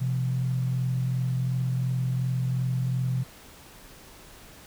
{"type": "tone pair together", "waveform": "sine", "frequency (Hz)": [127.73, 170.5], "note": ["C3", "F3"], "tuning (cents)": [-41, -41], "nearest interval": "perfect fourth", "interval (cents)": 500, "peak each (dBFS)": [-24, -34], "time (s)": [0, 3.24], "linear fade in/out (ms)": 20, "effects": ["pink hiss -49 dBFS RMS until 4.66 s"]}